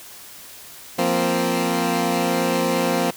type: chord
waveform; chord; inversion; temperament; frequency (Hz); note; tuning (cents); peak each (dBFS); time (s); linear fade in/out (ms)
15% pulse; F suspended fourth; none; equal; 174.61 / 233.1 / 261.6; F3 / Bb3 / C4; 0 / 0 / 0; -17; 0.98-3.11; 10
effects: white hiss -41 dBFS RMS until 3.16 s